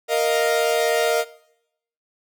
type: chord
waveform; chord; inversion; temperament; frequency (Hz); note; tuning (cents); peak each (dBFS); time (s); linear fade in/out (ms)
45% pulse; Bb suspended fourth; none; equal; 466.2 / 622.3 / 698.5; Bb4 / Eb5 / F5; 0 / 0 / 0; -21 / -22 / -24; 0.08-1.25; 50
effects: noise-tail reverb RT60 0.8 s tail -20 dB re dry